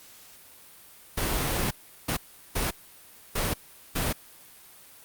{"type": "noise bursts at uneven times", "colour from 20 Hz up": "pink", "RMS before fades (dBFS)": -27, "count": 5, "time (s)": [[1.17, 1.71], [2.08, 2.17], [2.55, 2.71], [3.35, 3.54], [3.95, 4.13]], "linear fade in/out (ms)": 10, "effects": ["white hiss -51 dBFS RMS until 5.04 s", "Opus 48 kbps"]}